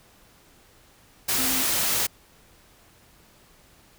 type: tone in noise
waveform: sine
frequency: 261.6 Hz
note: C4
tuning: in tune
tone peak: -31 dBFS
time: 1.38-1.63 s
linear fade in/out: 10 ms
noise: white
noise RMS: -24 dBFS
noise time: 1.28-2.07 s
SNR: -10 dB
effects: pink hiss -56 dBFS RMS until 3.98 s